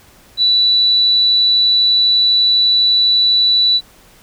sine tone, 3956 Hz, B7, 2 cents sharp, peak -9 dBFS, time 0.37-3.81 s, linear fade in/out 50 ms, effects pink hiss -46 dBFS RMS until 4.22 s

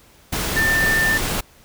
sine tone in noise, 1787 Hz, A6, 26 cents sharp, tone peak -16 dBFS, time 0.56-1.18 s, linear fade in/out 10 ms, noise pink, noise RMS -23 dBFS, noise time 0.32-1.41 s, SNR +4 dB, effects pink hiss -51 dBFS RMS until 1.64 s

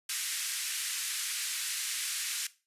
white band-pass noise, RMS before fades -35 dBFS, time 0.09-2.47 s, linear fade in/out 5 ms, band 1600 to 11000 Hz, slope 24 dB/octave, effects noise-tail reverb RT60 0.3 s tail -17 dB re dry + resampled to 32000 Hz

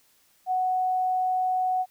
sine tone, 741 Hz, F#5, 2 cents sharp, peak -22 dBFS, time 0.46-1.86 s, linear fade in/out 50 ms, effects white hiss -63 dBFS RMS until 1.9 s

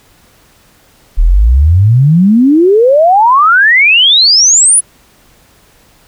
sine exponential sweep, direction up, 36.15 to 10340 Hz, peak -3 dBFS, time 1.17-4.81 s, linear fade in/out 20 ms, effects pink hiss -46 dBFS RMS until 6.07 s

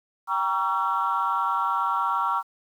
sine chord, G diminished seventh, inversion none, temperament just, 784 / 940.8 / 1128.9 / 1354.7 Hz, G5 / Bb5 / Db6 / Fb6, 0 / +16 / +31 / +47 cents, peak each -31 / -26 / -26 / -26 dBFS, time 0.27-2.43 s, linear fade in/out 50 ms, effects tanh soft clip ceiling -14 dBFS + 9-bit

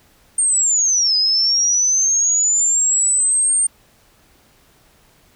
sine linear two-way sweep, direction down then up, 8790 to 4978 to 8790 Hz, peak -13 dBFS, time 0.38-3.67 s, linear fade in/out 5 ms, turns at 1.16 s, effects pink hiss -54 dBFS RMS until 5.35 s

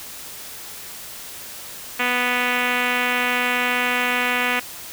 5% pulse tone with low-pass filter, 246.9 Hz, B3, in tune, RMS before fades -21 dBFS, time 1.99-4.6 s, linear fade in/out 10 ms, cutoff 2500 Hz, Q 2.1, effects white hiss -36 dBFS RMS until 4.92 s

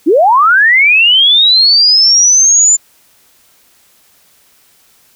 sine linear sweep, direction up, 272.9 to 7170 Hz, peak -4 dBFS, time 0.06-2.77 s, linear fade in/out 20 ms, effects white hiss -49 dBFS RMS until 5.15 s

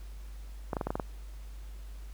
clicks, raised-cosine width 1 ms, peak -17 dBFS, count 7, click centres 0.732 / 0.768 / 0.812 / 0.87 / 0.905 / 0.955 / 0.998 s, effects added 50 Hz sine -41 dBFS peak until 2.13 s + pink hiss -59 dBFS RMS until 2.13 s

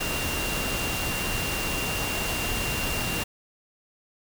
sine tone in noise, 2772 Hz, F7, 14 cents flat, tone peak -32 dBFS, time 0-3.24 s, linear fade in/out 10 ms, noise pink, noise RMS -29 dBFS, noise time 0-3.24 s, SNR -6 dB, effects none

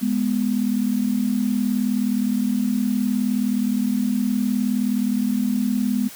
sine tone pair together, 207.6 / 246.9 Hz, G#3 / B3, 0 / 0 cents, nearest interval minor third, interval 300 cents, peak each -21 dBFS, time 0.01-6.09 s, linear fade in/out 20 ms, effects white hiss -40 dBFS RMS until 6.15 s + high-pass 100 Hz 12 dB/octave

